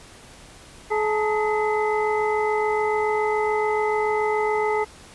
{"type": "tone cluster", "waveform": "sine", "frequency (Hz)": [426.2, 860, 907, 1262, 2034], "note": ["G#4", "A5", "A#5", "D#6", "C7"], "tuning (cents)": [45, -40, -48, 24, -50], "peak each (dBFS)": [-22, -25, -31, -31, -30], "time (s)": [0.9, 4.85], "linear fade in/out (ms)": 20, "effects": ["pink hiss -46 dBFS RMS until 5.14 s", "resampled to 24000 Hz"]}